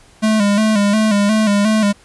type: tone with vibrato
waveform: square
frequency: 210 Hz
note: G#3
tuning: 19 cents sharp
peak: -12 dBFS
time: 0.22-1.93 s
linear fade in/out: 20 ms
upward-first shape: square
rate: 2.8 Hz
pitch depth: 60 cents each way
effects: pink hiss -48 dBFS RMS until 2.04 s + resampled to 24000 Hz